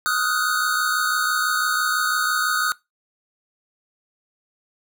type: tone cluster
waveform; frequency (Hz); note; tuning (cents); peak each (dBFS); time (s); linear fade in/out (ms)
square; 1254 / 1430 / 1496; D#6 / F6 / F#6; +13 / +41 / +19; -24; 0.06-2.72; 0
effects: noise-tail reverb RT60 0.2 s tail -21 dB re dry